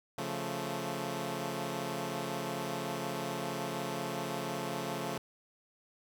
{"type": "chord", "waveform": "10% pulse", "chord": "Db augmented", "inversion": "none", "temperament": "equal", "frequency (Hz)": [138.59, 174.61, 220], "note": ["Db3", "F3", "A3"], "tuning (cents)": [0, 0, 0], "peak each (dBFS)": -31, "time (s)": [0.18, 5.18], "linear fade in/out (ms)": 2, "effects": []}